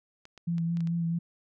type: clicks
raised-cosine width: 0.2 ms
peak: -31 dBFS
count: 6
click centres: 0.254 / 0.377 / 0.582 / 0.771 / 0.806 / 0.873 s
type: tone with vibrato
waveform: sine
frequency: 168.2 Hz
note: E3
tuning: 35 cents sharp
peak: -26 dBFS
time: 0.47-1.19 s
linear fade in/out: 10 ms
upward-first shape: sine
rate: 4.6 Hz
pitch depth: 22 cents each way
effects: none